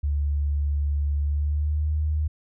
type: tone with pitch glide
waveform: sine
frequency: 72.3 to 76.33 Hz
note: D2 to D#2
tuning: -27 to -33 cents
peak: -21 dBFS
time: 0.03-2.28 s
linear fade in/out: 10 ms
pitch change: +94 cents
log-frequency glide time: 1.22-1.93 s
effects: none